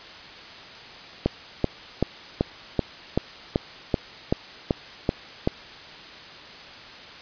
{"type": "click train", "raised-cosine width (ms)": 2, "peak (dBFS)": -6, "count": 12, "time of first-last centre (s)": [1.26, 5.475], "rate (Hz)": 2.61, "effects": ["white hiss -42 dBFS RMS until 7.21 s", "resampled to 11025 Hz"]}